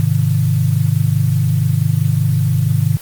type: chord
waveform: sine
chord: Ab major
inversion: none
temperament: equal with one note detuned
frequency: 105.03 / 130.81 / 155.56 Hz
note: Ab2 / C3 / Eb3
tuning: +20 / 0 / 0 cents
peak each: -16 dBFS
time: 0-2.97 s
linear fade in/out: 0 ms
effects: white hiss -35 dBFS RMS until 3.01 s + Opus 24 kbps